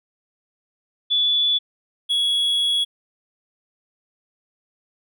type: tone pair in turn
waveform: sine / triangle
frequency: 3449 / 3351 Hz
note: A7 / G#7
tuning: -35 / +15 cents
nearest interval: unison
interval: 50 cents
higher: first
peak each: -16 dBFS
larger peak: neither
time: 1.1-1.59 / 2.09-2.85 s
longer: second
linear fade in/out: 20 ms
effects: none